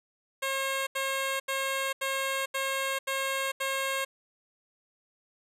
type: tone bursts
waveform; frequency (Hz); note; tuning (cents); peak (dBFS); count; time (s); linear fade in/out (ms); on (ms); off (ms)
10% pulse; 539; C#5; -49; -20; 7; 0.42-4.05; 10; 450; 80
effects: resampled to 32000 Hz